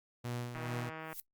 sawtooth tone with tremolo, 121.1 Hz, B2, 34 cents flat, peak -32 dBFS, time 0.24-0.9 s, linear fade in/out 10 ms, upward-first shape sine, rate 2.4 Hz, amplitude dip 55%
click train, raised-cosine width 0.5 ms, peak -29 dBFS, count 93, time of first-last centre 0.55-1.129 s, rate 159 Hz
violet noise with exponential growth, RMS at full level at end -40 dBFS, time 0.98-1.2 s, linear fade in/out 1 ms, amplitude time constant 46 ms
effects noise-tail reverb RT60 0.1 s tail -23 dB re dry + Opus 48 kbps

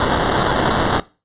white noise with sample-and-hold, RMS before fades -17 dBFS, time 0-1 s, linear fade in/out 2 ms, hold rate 2450 Hz, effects noise-tail reverb RT60 0.3 s tail -19 dB re dry + resampled to 8000 Hz

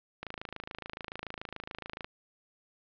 click train, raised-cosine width 0.3 ms, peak -22 dBFS, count 50, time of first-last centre 0.23-2.045 s, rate 27 Hz, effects low-pass 4000 Hz 12 dB/octave

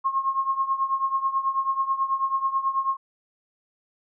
sine tone with tremolo, 1077 Hz, C6, 50 cents sharp, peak -18 dBFS, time 0.04-2.97 s, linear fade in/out 20 ms, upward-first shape triangle, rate 9.2 Hz, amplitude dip 85%, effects none

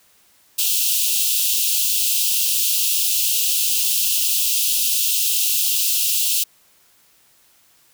white high-pass noise, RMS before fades -19 dBFS, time 0.58-6.44 s, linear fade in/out 10 ms, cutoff 2600 Hz, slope 96 dB/octave, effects white hiss -56 dBFS RMS until 7.93 s

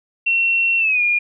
sine tone with pitch glide, 2720 to 2423 Hz, F7 to D#7, -46 to -47 cents, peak -14 dBFS, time 0.26-1.19 s, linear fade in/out 10 ms, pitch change -201 cents, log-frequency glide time 0.78-1.02 s, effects none

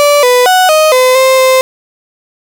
35% pulse tone with pitch steps, 581 / 495.8 / 740 / 623 / 510 / 524 / 520 Hz, D5 / B4 / F#5 / D#5 / C5 / C5 / C5, -19 / +7 / 0 / +2 / -44 / +2 / -11 cents, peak -3 dBFS, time 0-1.61 s, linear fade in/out 0 ms, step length 230 ms, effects none

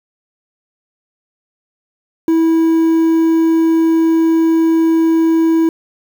triangle tone with quantisation, 326.3 Hz, E4, 18 cents flat, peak -7 dBFS, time 2.28-5.69 s, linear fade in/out 2 ms, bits 6, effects none

